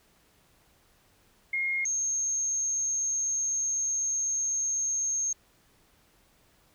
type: tone pair in turn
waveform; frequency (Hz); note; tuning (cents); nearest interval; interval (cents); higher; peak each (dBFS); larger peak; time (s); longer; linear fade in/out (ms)
sine; 2141 / 6432; C7 / G8; +39 / +44; octave + perfect fifth; 1905; second; -26 / -26; neither; 1.53-1.85 / 1.85-5.33; second; 5
effects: pink hiss -64 dBFS RMS until 6.74 s